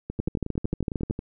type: two click trains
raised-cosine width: 3 ms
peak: -18 / -13 dBFS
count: 13 / 13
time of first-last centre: 0.1-1.191 / 0.2-1.109 s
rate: 11 / 13.2 Hz
effects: none